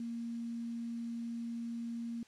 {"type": "tone with quantisation", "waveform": "sine", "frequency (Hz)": 233.1, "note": "A#3", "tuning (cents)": 0, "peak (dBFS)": -37, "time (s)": [0, 2.23], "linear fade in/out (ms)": 2, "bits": 10, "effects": ["white hiss -63 dBFS RMS until 2.27 s", "low-pass 6000 Hz 12 dB/octave"]}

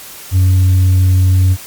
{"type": "tone with tanh clipping", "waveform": "sine", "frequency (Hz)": 92.5, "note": "F#2", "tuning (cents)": 0, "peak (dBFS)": -7, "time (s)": [0.31, 1.57], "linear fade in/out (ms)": 50, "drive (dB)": 2, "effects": ["white hiss -32 dBFS RMS until 1.66 s", "MP3 96 kbps"]}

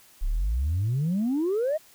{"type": "exponential sweep", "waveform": "sine", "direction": "up", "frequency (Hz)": [30.87, 650], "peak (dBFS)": -21, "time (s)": [0.21, 1.78], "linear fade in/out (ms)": 20, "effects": ["tanh soft clip ceiling -20 dBFS", "white hiss -55 dBFS RMS until 1.94 s"]}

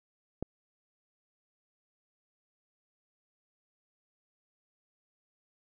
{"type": "click", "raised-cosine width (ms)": 2, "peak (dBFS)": -20, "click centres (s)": 0.426, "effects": []}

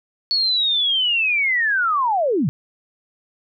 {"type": "linear sweep", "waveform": "sine", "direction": "down", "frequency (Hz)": [4435, 116.54], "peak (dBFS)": -16, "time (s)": [0.31, 2.49], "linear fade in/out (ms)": 0, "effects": []}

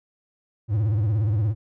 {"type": "tone with vibrato", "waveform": "triangle", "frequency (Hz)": 106.3, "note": "G#2", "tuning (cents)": 41, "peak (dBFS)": -17, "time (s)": [0.68, 1.55], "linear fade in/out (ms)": 50, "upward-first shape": "sine", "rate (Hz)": 17, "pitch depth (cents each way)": 140, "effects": []}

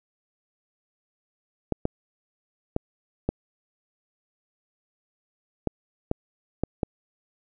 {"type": "clicks", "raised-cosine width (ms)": 2, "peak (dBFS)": -10, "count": 8, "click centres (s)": [1.723, 1.854, 2.764, 3.29, 5.673, 6.114, 6.636, 6.832], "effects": []}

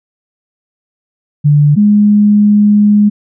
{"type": "tone pair in turn", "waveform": "sine", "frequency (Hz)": [146.83, 207.6], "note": ["D3", "G#3"], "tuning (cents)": [0, 0], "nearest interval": "tritone", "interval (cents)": 600, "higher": "second", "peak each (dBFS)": -4, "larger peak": "neither", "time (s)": [[1.44, 1.76], [1.76, 3.1]], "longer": "second", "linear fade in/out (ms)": 20, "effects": []}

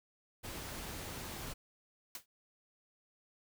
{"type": "noise", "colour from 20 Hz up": "pink", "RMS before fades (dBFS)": -44, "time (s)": [0.43, 1.54], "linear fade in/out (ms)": 20}
{"type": "noise with exponential decay", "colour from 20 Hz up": "white", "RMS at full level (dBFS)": -40, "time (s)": [2.15, 2.26], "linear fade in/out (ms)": 2, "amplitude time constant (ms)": 22}
{"effects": []}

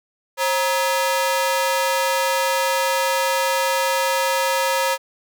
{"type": "ring-modulated tone", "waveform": "sawtooth", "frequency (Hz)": 740, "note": "F#5", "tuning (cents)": 0, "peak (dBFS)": -11, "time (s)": [0.37, 4.98], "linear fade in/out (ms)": 50, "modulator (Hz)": 205, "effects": []}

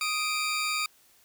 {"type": "tone pair together", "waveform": "20% pulse", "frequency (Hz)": [1244.5, 2349], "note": ["D#6", "D7"], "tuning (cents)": [0, 0], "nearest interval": "major seventh", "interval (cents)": 1100, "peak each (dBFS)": -25, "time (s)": [0.01, 0.86], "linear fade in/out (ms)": 2, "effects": ["white hiss -61 dBFS RMS until 1.24 s"]}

